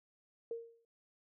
sine tone with exponential decay, 462.3 Hz, A#4, 14 cents flat, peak -35 dBFS, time 0.51-0.85 s, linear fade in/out 2 ms, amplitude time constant 73 ms, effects none

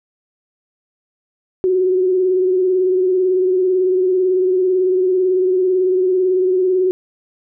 sine tone with vibrato, 370 Hz, F#4, in tune, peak -12 dBFS, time 1.64-6.91 s, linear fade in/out 0 ms, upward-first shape sine, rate 18 Hz, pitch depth 39 cents each way, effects none

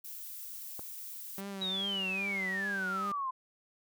violet noise, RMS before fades -44 dBFS, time 0.04-1.41 s, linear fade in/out 10 ms
click, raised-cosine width 1 ms, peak -30 dBFS, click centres 0.794 s
sawtooth tone with vibrato, 193.5 Hz, G3, 22 cents flat, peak -35 dBFS, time 1.38-3.12 s, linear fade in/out 2 ms, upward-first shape triangle, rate 2.5 Hz, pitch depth 63 cents each way
sine exponential sweep, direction down, 3904 to 1021 Hz, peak -32 dBFS, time 1.61-3.31 s, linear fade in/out 10 ms
effects none

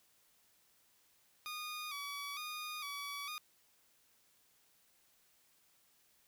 15% pulse tone with vibrato, 1182 Hz, D6, 11 cents sharp, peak -35 dBFS, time 1.46-3.38 s, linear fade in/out 0 ms, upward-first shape square, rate 1.1 Hz, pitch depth 64 cents each way, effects white hiss -71 dBFS RMS until 6.27 s

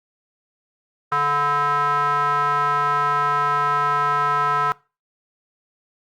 square tone with band-pass filter, 144.8 Hz, D3, 24 cents flat, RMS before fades -20 dBFS, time 1.12-4.72 s, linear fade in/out 0 ms, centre 1200 Hz, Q 8.7, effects noise-tail reverb RT60 0.3 s tail -22 dB re dry + Opus 48 kbps

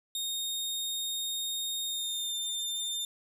sawtooth tone with pitch glide, 3700 to 3603 Hz, A#7 to A7, -14 to +40 cents, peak -29 dBFS, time 0.15-3.05 s, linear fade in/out 2 ms, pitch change -46 cents, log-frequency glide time 1.85-2.34 s, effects none

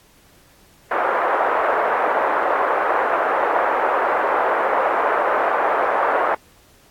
pink band-pass noise, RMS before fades -19 dBFS, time 0.91-6.35 s, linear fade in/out 5 ms, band 490 to 1500 Hz, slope 24 dB/octave, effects pink hiss -53 dBFS RMS until 6.9 s + AAC 64 kbps

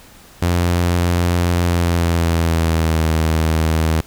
sawtooth tone with pitch glide, 87.3 to 80.05 Hz, F2 to D#2, 0 to +50 cents, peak -10 dBFS, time 0.42-4.01 s, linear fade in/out 5 ms, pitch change -150 cents, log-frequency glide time 1.61-3.05 s, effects pink hiss -44 dBFS RMS until 4.06 s

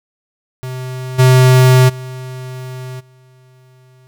square tone with level steps, 128.5 Hz, C3, 31 cents flat, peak -23 / -6 / -26 / -45 dBFS, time 0.63-4.07 s, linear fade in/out 0 ms, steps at 1.18 / 1.88 / 2.99 s, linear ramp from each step 20 ms, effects none

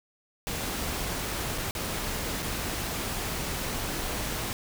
pink noise with dropouts, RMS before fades -32 dBFS, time 0.47-4.53 s, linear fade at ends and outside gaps 0 ms, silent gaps 1.578-1.582 / 1.709-1.751 / 2.423-2.427 s, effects none

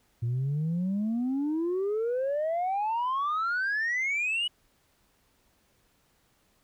sine exponential sweep, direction up, 114.3 to 2960 Hz, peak -24 dBFS, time 0.22-4.48 s, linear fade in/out 10 ms, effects tanh soft clip ceiling -24 dBFS + pink hiss -68 dBFS RMS until 6.63 s

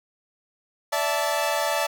sawtooth chord, D suspended second, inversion none, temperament equal with one note detuned, 579.9 / 659.3 / 880 Hz, D5 / E5 / A5, -22 / 0 / 0 cents, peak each -23 dBFS, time 0.92-1.87 s, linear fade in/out 10 ms, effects none

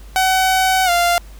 sawtooth tone with pitch glide, 754 to 695.4 Hz, F#5 to F5, +32 to -8 cents, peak -9 dBFS, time 0.16-1.18 s, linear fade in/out 0 ms, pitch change -140 cents, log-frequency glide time 0.85-0.9 s, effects added 50 Hz sine -35 dBFS peak until 1.39 s + pink hiss -47 dBFS RMS until 1.39 s

